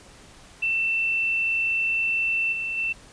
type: tone with level steps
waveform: sine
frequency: 2679 Hz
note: E7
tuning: 27 cents sharp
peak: -21 / -26 / -23 dBFS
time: 0.62-2.93 s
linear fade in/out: 10 ms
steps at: 2.52 / 2.77 s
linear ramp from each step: 10 ms
effects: pink hiss -49 dBFS RMS until 3.12 s + resampled to 22050 Hz